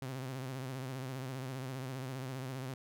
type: tone with vibrato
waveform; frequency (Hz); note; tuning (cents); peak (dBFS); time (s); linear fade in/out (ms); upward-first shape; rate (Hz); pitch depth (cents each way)
sawtooth; 130.81; C3; 0; -35; 0.02-2.74; 0; sine; 15; 72
effects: none